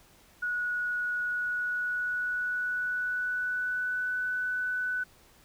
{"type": "tone with pitch glide", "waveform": "sine", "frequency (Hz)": [1461, 1495.1], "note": ["F#6", "F#6"], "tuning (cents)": [-22, 18], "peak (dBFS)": -28, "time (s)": [0.42, 5.04], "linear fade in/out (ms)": 10, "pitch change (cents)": 40, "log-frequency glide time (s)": [1.27, 4.2], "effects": ["pink hiss -59 dBFS RMS until 5.44 s"]}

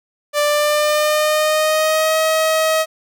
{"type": "tone with pitch glide", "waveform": "sawtooth", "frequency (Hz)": [589, 634.9], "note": ["D5", "D#5"], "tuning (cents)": [5, 35], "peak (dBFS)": -10, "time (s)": [0.33, 2.86], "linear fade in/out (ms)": 50, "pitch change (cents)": 130, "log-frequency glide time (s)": [0.43, 2.18], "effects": []}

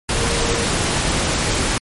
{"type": "tone in noise", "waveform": "sine", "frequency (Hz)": 466.2, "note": "A#4", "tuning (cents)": 0, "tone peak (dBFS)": -25, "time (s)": [0.15, 0.65], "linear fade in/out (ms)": 2, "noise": "pink", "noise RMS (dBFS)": -19, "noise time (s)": [0.09, 1.78], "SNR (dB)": -9, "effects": ["MP3 48 kbps"]}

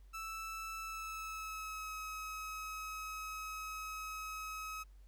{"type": "tone with pitch glide", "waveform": "30% pulse", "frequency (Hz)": [1318.5, 1277.3], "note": ["E6", "D#6"], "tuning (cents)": [0, 45], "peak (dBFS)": -39, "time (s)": [0.13, 4.84], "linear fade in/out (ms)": 20, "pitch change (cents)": -55, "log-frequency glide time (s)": [0.81, 1.94], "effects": ["added 48 Hz sine -55 dBFS peak until 5.07 s", "pink hiss -75 dBFS RMS until 5.07 s"]}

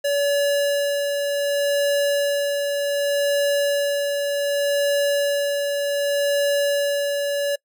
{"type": "tone with tremolo", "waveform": "square", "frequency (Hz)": 570, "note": "C#5", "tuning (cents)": 48, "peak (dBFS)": -18, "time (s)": [0.04, 7.56], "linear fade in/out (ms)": 10, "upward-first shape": "sine", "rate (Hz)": 0.66, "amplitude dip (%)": 35, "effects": ["noise-tail reverb RT60 0.1 s tail -25 dB re dry"]}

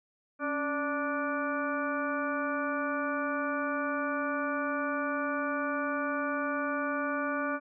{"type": "harmonic tone with a mistuned harmonic", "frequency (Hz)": 292.6, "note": "D4", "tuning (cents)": -6, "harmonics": [1, 2, 3, 4, 5, 6, 8], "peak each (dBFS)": [-34, -35, -44, -35, -35, -47, -45], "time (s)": [0.39, 7.6], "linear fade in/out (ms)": 50, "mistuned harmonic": 1, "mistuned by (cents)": -83, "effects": []}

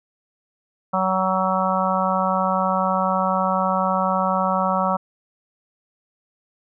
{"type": "harmonic tone", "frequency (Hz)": 188, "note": "F#3", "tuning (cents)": 28, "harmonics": [1, 3, 4, 5, 6, 7], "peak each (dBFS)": [-25, -25, -25, -25, -25, -25], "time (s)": [0.93, 4.97], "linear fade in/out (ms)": 10, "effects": []}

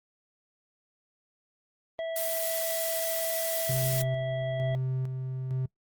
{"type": "harmonic tone", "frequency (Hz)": 656, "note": "E5", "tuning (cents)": -9, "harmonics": [1, 3, 5], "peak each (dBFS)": [-30, -44, -48], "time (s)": [1.99, 4.75], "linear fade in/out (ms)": 0}
{"type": "noise", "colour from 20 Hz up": "blue", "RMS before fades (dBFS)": -32, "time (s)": [2.16, 4.02], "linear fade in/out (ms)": 2}
{"type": "tone with tremolo", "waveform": "triangle", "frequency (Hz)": 130, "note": "C3", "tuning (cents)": -11, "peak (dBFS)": -25, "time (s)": [3.69, 5.66], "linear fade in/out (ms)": 5, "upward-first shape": "square", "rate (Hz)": 1.1, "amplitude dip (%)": 40}
{"effects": ["noise-tail reverb RT60 0.1 s tail -22 dB re dry", "Opus 24 kbps"]}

